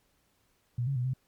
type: tone with pitch steps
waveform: sine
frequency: 121.1 / 137.9 / 123.6 / 130 Hz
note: B2 / C#3 / B2 / C3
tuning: -34 / -9 / +2 / -11 cents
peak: -27 dBFS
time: 0.78-1.136 s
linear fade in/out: 5 ms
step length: 89 ms
effects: pink hiss -71 dBFS RMS until 1.27 s + MP3 96 kbps